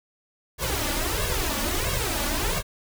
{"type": "noise with flanger", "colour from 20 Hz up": "pink", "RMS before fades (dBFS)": -26, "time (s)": [0.58, 2.63], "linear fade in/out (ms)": 50, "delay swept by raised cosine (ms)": [1.8, 3.5], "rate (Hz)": 1.5, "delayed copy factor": 0.9, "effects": []}